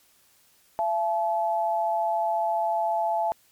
sine tone pair together, 676.3 / 862 Hz, E5 / A5, +44 / -36 cents, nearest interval major third, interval 420 cents, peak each -25 dBFS, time 0.79-3.32 s, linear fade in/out 0 ms, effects white hiss -61 dBFS RMS until 3.51 s + MP3 96 kbps

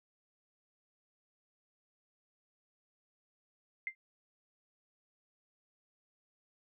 sine tone with exponential decay, 2090 Hz, C7, 2 cents flat, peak -30 dBFS, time 3.87-3.95 s, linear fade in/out 1 ms, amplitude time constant 16 ms, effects none

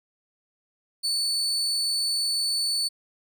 35% pulse tone, 4478 Hz, C#8, 17 cents sharp, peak -22 dBFS, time 1.03-2.89 s, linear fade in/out 20 ms, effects none

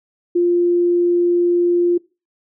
sine tone, 349.2 Hz, F4, in tune, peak -12 dBFS, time 0.35-1.98 s, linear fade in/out 10 ms, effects noise-tail reverb RT60 0.3 s tail -23 dB re dry

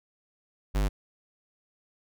square tone, 50.1 Hz, G1, 38 cents sharp, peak -24 dBFS, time 0.74-0.89 s, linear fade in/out 20 ms, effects none

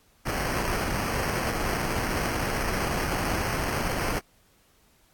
pink noise with sample-and-hold, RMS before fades -28 dBFS, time 0.25-4.2 s, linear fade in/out 20 ms, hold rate 3675 Hz, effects pink hiss -62 dBFS RMS until 5.13 s + AAC 64 kbps

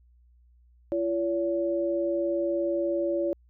sine tone pair together, 340 / 568.4 Hz, F4 / C#5, -46 / +43 cents, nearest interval major sixth, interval 889 cents, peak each -27 dBFS, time 0.92-3.33 s, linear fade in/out 0 ms, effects added 60 Hz sine -56 dBFS peak until 3.49 s

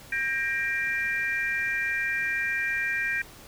sine tone cluster, 1596 / 1870 / 2374 Hz, G6 / A#6 / D7, +31 / +5 / +18 cents, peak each -29 dBFS, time 0.12-3.22 s, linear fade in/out 5 ms, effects tanh soft clip ceiling -16 dBFS + pink hiss -48 dBFS RMS until 3.47 s

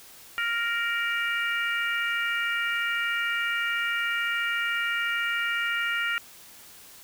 harmonic tone with a mistuned harmonic, 466.2 Hz, A#4, in tune, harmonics 3 / 4 / 5 / 6, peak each -28 / -30 / -32 / -34 dBFS, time 0.38-6.18 s, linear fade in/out 0 ms, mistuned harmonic 6, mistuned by +20 cents, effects white hiss -49 dBFS RMS until 7.03 s

